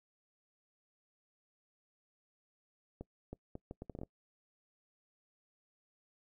accelerating click train, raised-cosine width 2 ms, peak -30 dBFS, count 10, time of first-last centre 3.01-4.034 s, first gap 320 ms, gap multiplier 0.7, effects noise-tail reverb RT60 0.1 s tail -23 dB re dry

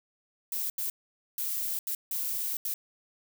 violet noise bursts at uneven times, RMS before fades -32 dBFS, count 6, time 0.52-0.7 / 0.78-0.9 / 1.38-1.79 / 1.87-1.95 / 2.11-2.57 / 2.65-2.74 s, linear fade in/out 2 ms, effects none

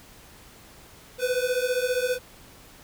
square beating tone pair, 492.6 / 507.6 Hz, B4 / B4, -5 / +47 cents, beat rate 15 Hz, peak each -27 dBFS, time 1.18-2.19 s, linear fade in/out 50 ms, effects pink hiss -50 dBFS RMS until 2.83 s

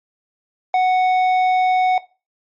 sine tone with tanh clipping, 740 Hz, F#5, in tune, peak -14 dBFS, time 0.74-1.98 s, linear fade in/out 2 ms, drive 8 dB, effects noise-tail reverb RT60 0.3 s tail -18 dB re dry + MP3 48 kbps

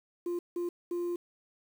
sine tone bursts at uneven times, 348.7 Hz, F4, 3 cents flat, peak -28 dBFS, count 3, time 0.26-0.39 / 0.56-0.69 / 0.91-1.16 s, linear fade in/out 5 ms, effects tanh soft clip ceiling -29 dBFS + 9-bit

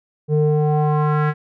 square tone with low-pass filter sweep, 150.7 Hz, D3, 45 cents sharp, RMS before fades -17 dBFS, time 0.28-1.34 s, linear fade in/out 50 ms, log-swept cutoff 380 to 1700 Hz, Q 2.8, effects none

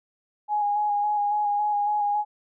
sine tone with vibrato, 829 Hz, G#5, 3 cents flat, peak -21 dBFS, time 0.48-2.25 s, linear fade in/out 50 ms, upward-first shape square, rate 3.6 Hz, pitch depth 18 cents each way, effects none

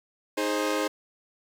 sawtooth chord, Ab major, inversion second, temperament equal with one note detuned, 311.1 / 415.3 / 528.4 Hz, Eb4 / Ab4 / C5, 0 / 0 / +17 cents, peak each -25 / -27 / -25 dBFS, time 0.37-0.88 s, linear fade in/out 10 ms, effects low-pass 10000 Hz 12 dB/octave + 8-bit

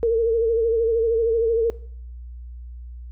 sine tone with vibrato, 456.6 Hz, A#4, 36 cents flat, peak -16 dBFS, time 0.03-1.7 s, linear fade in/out 0 ms, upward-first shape sine, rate 13 Hz, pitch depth 53 cents each way, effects noise-tail reverb RT60 0.6 s tail -21 dB re dry + added 60 Hz sine -34 dBFS peak until 3.11 s

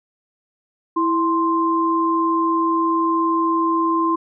sine tone pair together, 329.6 / 1046.5 Hz, E4 / C6, 0 / 0 cents, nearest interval octave + minor sixth, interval 2000 cents, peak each -19 / -18 dBFS, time 0.96-4.16 s, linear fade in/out 10 ms, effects none

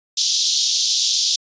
white band-pass noise, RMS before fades -19 dBFS, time 0.17-1.36 s, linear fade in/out 5 ms, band 3400 to 6300 Hz, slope 48 dB/octave, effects resampled to 16000 Hz

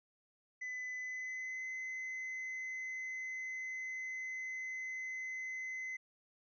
triangle tone with pitch glide, 2008 to 2043 Hz, B6 to C7, +28 to -42 cents, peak -38 dBFS, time 0.61-5.97 s, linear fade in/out 10 ms, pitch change +30 cents, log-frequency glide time 0.98-1.66 s, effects resampled to 16000 Hz

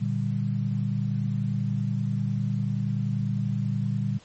sine chord, G minor, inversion first, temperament equal, 116.54 / 146.83 / 196 Hz, Bb2 / D3 / G3, 0 / 0 / 0 cents, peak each -27 / -29 / -29 dBFS, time 0-4.19 s, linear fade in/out 20 ms, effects pink hiss -54 dBFS RMS until 4.24 s + MP3 32 kbps

